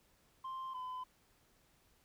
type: tone pair in turn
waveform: sine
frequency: 1050 / 1013.6 Hz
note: C6 / B5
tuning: +6 / +45 cents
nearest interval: minor second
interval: 61 cents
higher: first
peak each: -38 / -38 dBFS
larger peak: neither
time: 0.44-0.74 / 0.74-1.04 s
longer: neither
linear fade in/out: 10 ms
effects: tanh soft clip ceiling -40 dBFS + pink hiss -71 dBFS RMS until 2.04 s